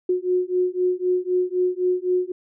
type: beating tone pair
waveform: sine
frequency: 361.6 / 365.5 Hz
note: F#4 / F#4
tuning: -40 / -21 cents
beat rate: 3.9 Hz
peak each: -22 dBFS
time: 0.09-2.32 s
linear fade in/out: 5 ms
effects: none